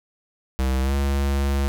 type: tone with pitch glide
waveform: square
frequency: 65.5 to 69.39 Hz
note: C2 to C#2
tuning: +2 to +2 cents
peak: -20 dBFS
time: 0.59-1.68 s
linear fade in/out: 0 ms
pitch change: +100 cents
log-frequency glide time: 0.81-0.94 s
effects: none